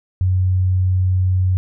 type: tone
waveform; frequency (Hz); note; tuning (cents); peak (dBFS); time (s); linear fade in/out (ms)
sine; 92.5; F#2; 0; -13; 0.21-1.57; 0
effects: none